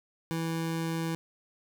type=tone; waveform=25% pulse; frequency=164.1 Hz; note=E3; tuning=8 cents flat; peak=-26 dBFS; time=0.31-1.15 s; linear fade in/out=0 ms; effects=none